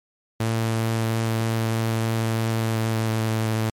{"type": "tone with pitch glide", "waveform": "sawtooth", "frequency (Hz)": [112.9, 110.83], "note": ["A2", "A2"], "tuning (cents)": [45, 13], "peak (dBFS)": -17, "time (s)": [0.4, 3.7], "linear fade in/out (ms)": 5, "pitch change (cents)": -32, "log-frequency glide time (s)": [2.32, 3.44], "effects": ["MP3 64 kbps"]}